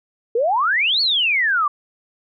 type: exponential two-way sweep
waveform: sine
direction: up then down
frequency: 438.9 to 4528 to 1131 Hz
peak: -15 dBFS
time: 0.35-1.68 s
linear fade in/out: 5 ms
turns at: 1.01 s
effects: none